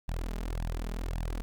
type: tone with flanger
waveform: sawtooth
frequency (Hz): 41.3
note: E1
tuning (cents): +4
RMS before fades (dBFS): -34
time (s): 0.08-1.42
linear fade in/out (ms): 0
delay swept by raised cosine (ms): 1.1 to 4.9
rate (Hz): 1.8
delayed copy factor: +0.95
effects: none